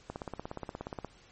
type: click train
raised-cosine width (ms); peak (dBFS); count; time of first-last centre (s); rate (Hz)
1; -23; 17; 0.1-1.047; 16.9
effects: pink hiss -59 dBFS RMS until 1.31 s + MP3 32 kbps